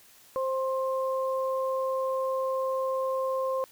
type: tone pair together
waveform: sine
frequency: 525.8 / 1057 Hz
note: C5 / C6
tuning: +8 / +17 cents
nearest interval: octave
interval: 1209 cents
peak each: -27 / -32 dBFS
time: 0.36-3.64 s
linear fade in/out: 0 ms
effects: white hiss -56 dBFS RMS until 3.71 s